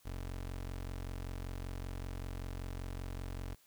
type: tone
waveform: 25% pulse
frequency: 45.2 Hz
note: F#1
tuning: 40 cents flat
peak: -36 dBFS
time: 0.05-3.55 s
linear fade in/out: 10 ms
effects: white hiss -67 dBFS RMS until 3.66 s